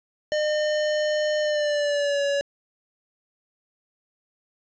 square tone with pitch glide, 606 to 565.4 Hz, D#5 to C#5, -46 to +34 cents, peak -22 dBFS, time 0.32-2.41 s, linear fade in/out 0 ms, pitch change -120 cents, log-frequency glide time 1.4-2.22 s, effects resampled to 16000 Hz + 9-bit

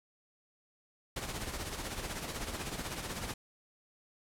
pink noise with tremolo, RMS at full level -37 dBFS, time 1.16-3.34 s, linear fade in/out 5 ms, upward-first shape sine, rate 16 Hz, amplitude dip 55%, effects low-pass 12000 Hz 12 dB/octave

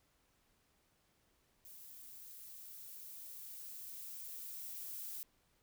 violet noise with level ramp, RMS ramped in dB -55 to -45 dBFS, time 1.65-5.23 s, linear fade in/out 0 ms, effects pink hiss -75 dBFS RMS until 5.62 s

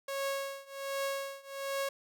sawtooth tone with tremolo, 550 Hz, C#5, 14 cents flat, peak -27 dBFS, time 0.08-1.89 s, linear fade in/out 5 ms, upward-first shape triangle, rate 1.3 Hz, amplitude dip 95%, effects none

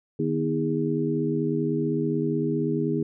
sine tone cluster, 152.4 / 243.5 / 319.3 / 408.9 Hz, D#3 / B3 / D#4 / G#4, -36 / -24 / +45 / -27 cents, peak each -28 dBFS, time 0.19-3.03 s, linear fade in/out 5 ms, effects none

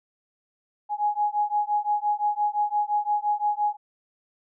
sine beating tone pair, 830.6 / 836.4 Hz, G#5 / G#5, 0 / +12 cents, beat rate 5.8 Hz, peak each -25 dBFS, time 0.89-3.77 s, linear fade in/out 50 ms, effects none

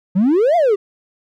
triangle exponential two-way sweep, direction up then down, 174.61 to 721 to 380.5 Hz, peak -8 dBFS, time 0.15-0.76 s, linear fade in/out 20 ms, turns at 0.56 s, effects tanh soft clip ceiling -6 dBFS

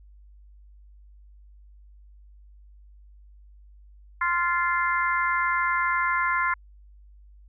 harmonic tone, 347.8 Hz, F4, 7 cents flat, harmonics 3 / 4 / 5 / 6, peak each -25 / -27 / -29 / -29 dBFS, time 4.21-6.54 s, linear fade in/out 5 ms, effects added 50 Hz sine -48 dBFS peak until 7.48 s

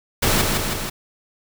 pink noise with echo, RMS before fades -18 dBFS, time 0.22-0.42 s, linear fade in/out 10 ms, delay 160 ms, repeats 3, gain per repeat -3 dB, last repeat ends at 0.9 s, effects none

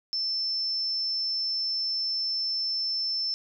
sine tone, 5310 Hz, E8, 12 cents sharp, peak -26 dBFS, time 0.13-3.34 s, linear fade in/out 0 ms, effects none

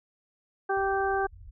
harmonic tone, 390 Hz, G4, 9 cents flat, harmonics 1 / 2 / 3 / 4, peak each -28 / -28 / -35 / -32 dBFS, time 0.69-1.27 s, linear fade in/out 10 ms
pink low-pass noise, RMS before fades -47 dBFS, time 0.77-1.51 s, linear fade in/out 5 ms, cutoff 100 Hz, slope 96 dB/octave
effects none

